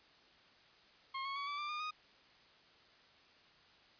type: tone with pitch steps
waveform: sawtooth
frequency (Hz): 1074 / 1100.4 / 1127.4 / 1155.1 / 1183.4 / 1212.5 / 1242.3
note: C6 / C#6 / C#6 / D6 / D6 / D#6 / D#6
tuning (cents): +45 / -13 / +29 / -29 / +13 / -45 / -3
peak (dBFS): -35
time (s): 1.14-1.91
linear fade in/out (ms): 10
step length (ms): 110
effects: white hiss -64 dBFS RMS until 3.99 s + resampled to 11025 Hz